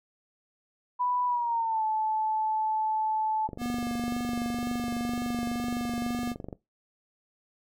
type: tone with pitch glide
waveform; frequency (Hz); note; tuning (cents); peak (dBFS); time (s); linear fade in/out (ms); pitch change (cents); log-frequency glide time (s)
sine; 987.8 to 869.9; B5 to A5; 0 to -20; -25; 0.99-3.48; 20; -220; 1.26-1.84
type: click train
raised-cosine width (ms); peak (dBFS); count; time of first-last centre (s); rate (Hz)
2; -24; 73; 3.49-6.528; 23.7
type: tone with vibrato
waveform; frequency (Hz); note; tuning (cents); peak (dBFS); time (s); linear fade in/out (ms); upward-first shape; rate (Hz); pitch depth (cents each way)
square; 240; B3; -49; -30; 3.58-6.35; 50; triangle; 2; 16
effects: noise-tail reverb RT60 0.2 s tail -19 dB re dry